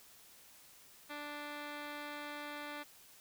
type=tone with low-pass filter; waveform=10% pulse; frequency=293.7 Hz; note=D4; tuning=in tune; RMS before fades=-45 dBFS; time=1.09-2.84 s; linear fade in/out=20 ms; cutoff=3000 Hz; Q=5.8; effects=white hiss -60 dBFS RMS until 3.2 s